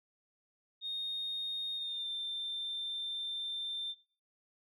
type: tone with pitch glide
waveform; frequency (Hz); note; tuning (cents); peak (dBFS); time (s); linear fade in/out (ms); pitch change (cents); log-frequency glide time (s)
sine; 3700 to 3576; A#7 to A7; -14 to +27; -35; 0.81-3.95; 50; -59; 1.75-2.08
effects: noise-tail reverb RT60 0.5 s tail -20 dB re dry + tanh soft clip ceiling -31 dBFS